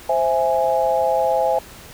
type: chord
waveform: sine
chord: C augmented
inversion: none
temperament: equal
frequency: 523.3 / 659.3 / 830.6 Hz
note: C5 / E5 / G#5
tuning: 0 / 0 / 0 cents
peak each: -20 dBFS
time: 0.09-1.59 s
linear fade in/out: 5 ms
effects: pink hiss -41 dBFS RMS until 1.93 s